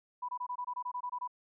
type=tone bursts; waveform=sine; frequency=987.8 Hz; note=B5; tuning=in tune; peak=-34 dBFS; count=12; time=0.22-1.277 s; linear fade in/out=10 ms; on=67 ms; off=23 ms; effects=none